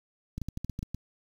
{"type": "clicks", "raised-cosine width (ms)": 5, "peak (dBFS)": -22, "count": 9, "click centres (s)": [0.38, 0.417, 0.486, 0.574, 0.646, 0.697, 0.791, 0.829, 0.946], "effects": ["8-bit"]}